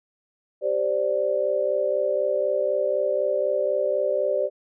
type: chord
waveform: sine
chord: G suspended fourth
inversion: none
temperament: equal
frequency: 392 / 523.3 / 587.3 Hz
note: G4 / C5 / D5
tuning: 0 / 0 / 0 cents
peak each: -28 / -25 / -23 dBFS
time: 0.61-4.5 s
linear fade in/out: 50 ms
effects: none